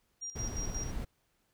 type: tone with tremolo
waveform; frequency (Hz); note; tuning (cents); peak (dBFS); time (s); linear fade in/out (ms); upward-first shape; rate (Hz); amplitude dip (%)
sine; 5700; F8; +34; -37; 0.21-0.92; 20; square; 5.6; 70
type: noise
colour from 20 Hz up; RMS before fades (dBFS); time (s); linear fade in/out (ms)
brown; -37; 0.35-1.05; 10
effects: pink hiss -75 dBFS RMS until 1.53 s